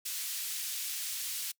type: band-pass noise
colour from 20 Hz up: white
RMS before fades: -37 dBFS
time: 0.05-1.52 s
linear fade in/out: 10 ms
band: 2600 to 16000 Hz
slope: 12 dB/octave
effects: noise-tail reverb RT60 0.1 s tail -24 dB re dry